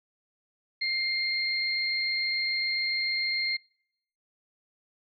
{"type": "tone pair together", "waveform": "sine", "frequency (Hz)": [2109, 4218], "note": ["C7", "C8"], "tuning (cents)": [13, 13], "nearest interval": "octave", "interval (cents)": 1200, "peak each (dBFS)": [-29, -29], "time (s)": [0.81, 3.57], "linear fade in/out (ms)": 10, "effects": ["noise-tail reverb RT60 0.7 s tail -25 dB re dry"]}